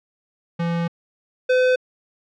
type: tone pair in turn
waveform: square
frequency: 169.5 / 507.9 Hz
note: E3 / B4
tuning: +49 / +48 cents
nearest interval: octave + perfect fifth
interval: 1899 cents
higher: second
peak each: -21 / -15 dBFS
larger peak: second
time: 0.59-0.88 / 1.49-1.76 s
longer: first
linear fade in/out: 10 ms
effects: low-pass 3000 Hz 12 dB/octave